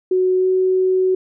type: tone with pitch glide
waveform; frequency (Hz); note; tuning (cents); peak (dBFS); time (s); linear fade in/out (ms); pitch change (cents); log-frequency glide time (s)
sine; 370 to 373.2; F#4 to F#4; 0 to +15; -13; 0.11-1.15; 5; +15; 0.37-0.47
effects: none